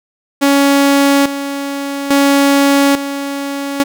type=tone with tremolo; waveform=sawtooth; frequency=279.7 Hz; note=C#4; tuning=16 cents sharp; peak=-4 dBFS; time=0.41-3.84 s; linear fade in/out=20 ms; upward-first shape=square; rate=0.59 Hz; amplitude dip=70%; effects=none